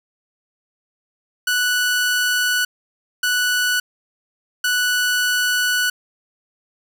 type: tone bursts at uneven times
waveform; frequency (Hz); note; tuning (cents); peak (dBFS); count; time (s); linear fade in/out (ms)
sawtooth; 1480; F#6; 0; -13; 3; 1.47-2.65 / 3.23-3.8 / 4.64-5.9; 5
effects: none